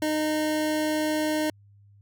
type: tone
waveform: 25% pulse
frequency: 307.5 Hz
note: D#4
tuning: 20 cents flat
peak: -20 dBFS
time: 0.02-1.5 s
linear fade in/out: 2 ms
effects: added 101 Hz sine -52 dBFS peak until 2.01 s